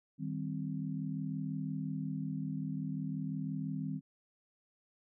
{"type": "chord", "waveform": "sine", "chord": "C minor", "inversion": "first", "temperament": "equal", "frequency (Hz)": [155.56, 196, 261.6], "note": ["Eb3", "G3", "C4"], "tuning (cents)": [0, 0, 0], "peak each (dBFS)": [-38, -40, -40], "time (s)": [0.18, 4.01], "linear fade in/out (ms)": 50, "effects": []}